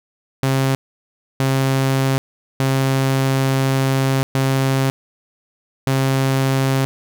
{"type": "tone bursts at uneven times", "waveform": "sawtooth", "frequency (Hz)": 134.1, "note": "C3", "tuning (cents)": 43, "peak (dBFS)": -11, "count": 5, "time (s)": [[0.43, 0.75], [1.4, 2.18], [2.6, 4.23], [4.35, 4.9], [5.87, 6.85]], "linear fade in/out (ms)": 0, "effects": []}